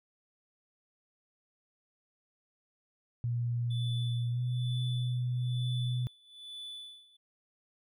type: tone with pitch glide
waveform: sine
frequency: 119.5 to 123.71 Hz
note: A#2 to B2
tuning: +43 to +3 cents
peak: -29 dBFS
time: 3.24-6.07 s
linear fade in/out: 0 ms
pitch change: +60 cents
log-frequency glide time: 4.3-4.41 s
type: tone with tremolo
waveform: triangle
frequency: 3478 Hz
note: A7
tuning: 21 cents flat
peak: -39 dBFS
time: 3.7-7.17 s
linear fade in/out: 10 ms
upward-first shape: sine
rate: 1.1 Hz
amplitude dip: 90%
effects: none